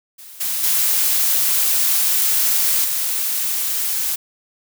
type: noise with level steps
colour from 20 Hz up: blue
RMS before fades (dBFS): -39 / -22 / -17 / -21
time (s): 0.18-4.16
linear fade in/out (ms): 10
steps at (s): 0.4 / 0.63 / 2.84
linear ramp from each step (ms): 10
effects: none